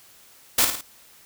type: noise with echo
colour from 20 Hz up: white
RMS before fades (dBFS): -18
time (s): 0.58-0.65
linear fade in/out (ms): 5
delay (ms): 54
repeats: 3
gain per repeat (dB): -6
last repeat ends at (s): 0.812
effects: white hiss -52 dBFS RMS until 1.25 s